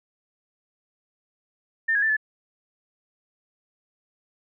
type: tone with pitch steps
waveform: sine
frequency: 1799 / 1656 / 1770 / 1730 Hz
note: A6 / G#6 / A6 / A6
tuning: +38 / -5 / +10 / -30 cents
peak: -19 dBFS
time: 1.88-2.168 s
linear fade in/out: 10 ms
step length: 72 ms
effects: none